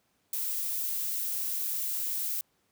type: noise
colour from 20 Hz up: violet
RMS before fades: -32 dBFS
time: 0.33-2.41 s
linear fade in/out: 2 ms
effects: pink hiss -72 dBFS RMS until 2.71 s + high-pass 100 Hz 12 dB/octave